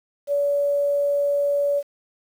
sine tone with quantisation, 571 Hz, D5, 49 cents flat, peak -18 dBFS, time 0.27-1.83 s, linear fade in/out 50 ms, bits 8, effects none

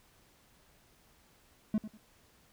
triangle tone with echo, 214.8 Hz, A3, 41 cents flat, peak -24 dBFS, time 1.74-1.78 s, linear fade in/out 2 ms, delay 97 ms, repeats 2, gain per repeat -13 dB, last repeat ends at 1.974 s, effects pink hiss -65 dBFS RMS until 2.52 s

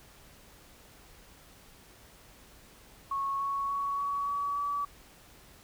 sine tone with pitch steps, 1101 / 1109.9 / 1119 / 1128 / 1137.2 / 1146.4 Hz, C#6 / C#6 / C#6 / C#6 / C#6 / D6, -12 / +2 / +16 / +30 / +44 / -42 cents, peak -29 dBFS, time 3.11-4.85 s, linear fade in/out 5 ms, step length 290 ms, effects added 50 Hz sine -64 dBFS peak until 5.63 s + pink hiss -56 dBFS RMS until 5.63 s

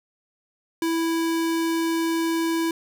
square tone, 329.6 Hz, E4, in tune, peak -22 dBFS, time 0.82-2.71 s, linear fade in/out 2 ms, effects none

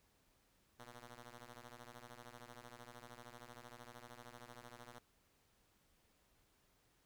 5% pulse ring-modulated tone, 120.5 Hz, B2, 42 cents flat, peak -40 dBFS, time 0.79-4.99 s, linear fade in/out 5 ms, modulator 368 Hz, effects pink hiss -75 dBFS RMS until 7.05 s

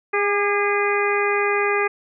harmonic tone with a mistuned harmonic, 408.7 Hz, G#4, 28 cents flat, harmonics 1 / 2 / 3 / 4 / 5 / 6, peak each -21 / -27 / -25 / -27 / -25 / -27 dBFS, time 0.13-1.88 s, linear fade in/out 10 ms, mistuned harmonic 3, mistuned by -30 cents, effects none

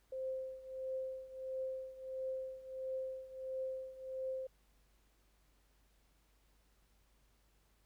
sine tone with tremolo, 523.3 Hz, C5, in tune, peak -36 dBFS, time 0.12-4.47 s, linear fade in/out 5 ms, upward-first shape triangle, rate 1.5 Hz, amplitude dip 85%, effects added 50 Hz sine -70 dBFS peak until 7.85 s + pink hiss -75 dBFS RMS until 7.85 s

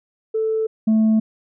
sine tone pair in turn, 440.7 / 219.3 Hz, A4 / A3, +3 / -6 cents, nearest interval octave, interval 1209 cents, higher first, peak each -17 / -10 dBFS, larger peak second, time 0.34-0.67 / 0.87-1.2 s, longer neither, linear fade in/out 10 ms, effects tanh soft clip ceiling -12 dBFS

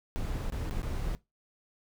brown noise with dropouts, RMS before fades -33 dBFS, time 0.16-1.15 s, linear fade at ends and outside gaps 0 ms, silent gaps 0.5-0.523 / 0.696-0.71 / 0.818-0.831 s, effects noise-tail reverb RT60 0.2 s tail -20 dB re dry

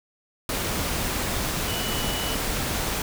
sine tone in noise, 2954 Hz, F#7, 3 cents flat, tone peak -33 dBFS, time 1.68-2.35 s, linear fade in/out 2 ms, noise pink, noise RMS -27 dBFS, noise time 0.49-3.02 s, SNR -9 dB, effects none

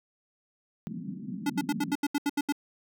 pink band-pass noise, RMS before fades -37 dBFS, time 0.87-1.94 s, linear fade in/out 0 ms, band 160 to 260 Hz, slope 48 dB/octave
square tone bursts, 288.2 Hz, D4, 33 cents flat, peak -25 dBFS, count 10, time 1.46-2.524 s, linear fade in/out 5 ms, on 38 ms, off 76 ms
effects none

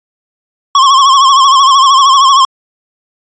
square tone with vibrato, 1085 Hz, C#6, 37 cents flat, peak -4 dBFS, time 0.75-2.45 s, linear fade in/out 2 ms, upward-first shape sine, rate 13 Hz, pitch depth 77 cents each way, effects resampled to 16000 Hz

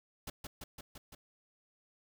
pink noise with echo, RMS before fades -42 dBFS, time 0.27-0.3 s, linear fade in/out 5 ms, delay 170 ms, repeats 5, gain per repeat -2 dB, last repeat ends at 1.15 s, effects none

